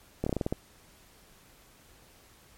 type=slowing click train; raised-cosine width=2 ms; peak=-15 dBFS; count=8; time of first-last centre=0.24-0.525 s; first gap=25 ms; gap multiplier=1.16; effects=pink hiss -58 dBFS RMS until 2.57 s + MP3 64 kbps